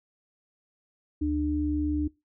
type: tone pair together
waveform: sine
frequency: 74.85 / 299.4 Hz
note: D2 / D4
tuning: +33 / +33 cents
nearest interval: 2 octaves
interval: 2400 cents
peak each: -30 / -25 dBFS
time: 1.21-2.08 s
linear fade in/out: 10 ms
effects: noise-tail reverb RT60 0.2 s tail -20 dB re dry